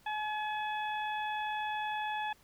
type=harmonic tone; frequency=851 Hz; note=G#5; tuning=42 cents sharp; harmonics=1 / 2 / 3 / 4; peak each=-34 / -40 / -44 / -46 dBFS; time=0.06-2.33 s; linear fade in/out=5 ms; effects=pink hiss -64 dBFS RMS until 2.43 s